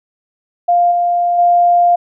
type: tone with level steps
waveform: sine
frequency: 700 Hz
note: F5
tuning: 4 cents sharp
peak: -8 / -11 / -7 dBFS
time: 0.68-1.96 s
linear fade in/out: 10 ms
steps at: 0.91 / 1.38 s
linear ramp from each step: 10 ms
effects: none